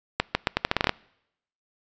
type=accelerating click train; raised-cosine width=0.3 ms; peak=-4 dBFS; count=11; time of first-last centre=0.2-0.893 s; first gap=150 ms; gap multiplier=0.81; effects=noise-tail reverb RT60 0.8 s tail -25 dB re dry + resampled to 16000 Hz